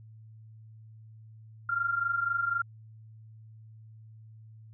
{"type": "tone pair together", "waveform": "sine", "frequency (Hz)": [1371, 1395], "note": ["F6", "F6"], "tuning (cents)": [-32, -2], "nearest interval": "unison", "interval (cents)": 30, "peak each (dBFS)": [-32, -28], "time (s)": [1.69, 2.62], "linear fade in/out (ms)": 5, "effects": ["added 110 Hz sine -48 dBFS peak until 4.73 s"]}